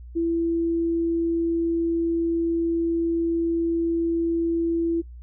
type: tone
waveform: sine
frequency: 334.1 Hz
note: E4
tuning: 23 cents sharp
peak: -20 dBFS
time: 0.15-5.02 s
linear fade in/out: 20 ms
effects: noise-tail reverb RT60 0.1 s tail -21 dB re dry + added 60 Hz sine -38 dBFS peak until 5.22 s